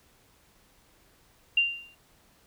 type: tone with exponential decay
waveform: sine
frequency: 2781 Hz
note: F7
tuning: 8 cents flat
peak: -17 dBFS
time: 1.57-1.95 s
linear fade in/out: 5 ms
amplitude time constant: 81 ms
effects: pink hiss -62 dBFS RMS until 2.46 s